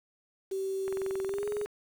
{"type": "tone with pitch glide", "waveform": "sine", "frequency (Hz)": [385.3, 415.3], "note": ["G4", "G#4"], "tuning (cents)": [-30, 0], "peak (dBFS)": -30, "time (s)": [0.51, 1.66], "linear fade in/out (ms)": 10, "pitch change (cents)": 130, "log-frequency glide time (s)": [1.26, 1.48]}
{"type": "click train", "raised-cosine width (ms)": 0.5, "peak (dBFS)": -26, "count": 18, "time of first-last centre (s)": [0.88, 1.66], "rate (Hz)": 21.8}
{"effects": ["8-bit"]}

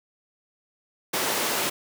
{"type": "high-pass noise", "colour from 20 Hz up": "pink", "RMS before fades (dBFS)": -26, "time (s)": [1.13, 1.7], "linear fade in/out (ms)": 10, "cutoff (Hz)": 320, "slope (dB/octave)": 12, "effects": []}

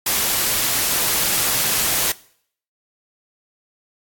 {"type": "noise", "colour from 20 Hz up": "white", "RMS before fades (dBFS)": -19, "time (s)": [0.06, 2.12], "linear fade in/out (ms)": 5, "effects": ["noise-tail reverb RT60 0.6 s tail -21 dB re dry", "AAC 64 kbps"]}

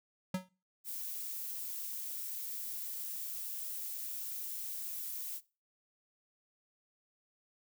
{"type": "tone with exponential decay", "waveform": "square", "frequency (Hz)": 185, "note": "F#3", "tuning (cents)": 0, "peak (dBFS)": -30, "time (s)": [0.34, 0.49], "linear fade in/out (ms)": 5, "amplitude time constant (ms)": 32}
{"type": "noise", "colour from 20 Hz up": "violet", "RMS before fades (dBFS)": -41, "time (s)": [0.84, 5.41], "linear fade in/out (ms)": 50}
{"effects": ["noise-tail reverb RT60 0.3 s tail -19 dB re dry"]}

